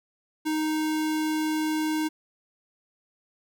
square tone, 310.8 Hz, D#4, 2 cents flat, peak -25 dBFS, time 0.45-2.09 s, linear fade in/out 20 ms, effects none

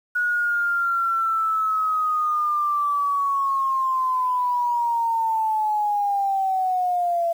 sine linear sweep, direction down, 1461 to 672 Hz, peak -19 dBFS, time 0.15-7.33 s, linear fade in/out 10 ms, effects 8-bit

